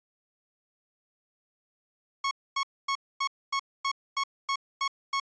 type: tone bursts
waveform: sawtooth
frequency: 1100 Hz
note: C#6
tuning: 14 cents flat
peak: -22 dBFS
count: 10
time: 2.24-5.2 s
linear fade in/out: 5 ms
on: 71 ms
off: 250 ms
effects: resampled to 16000 Hz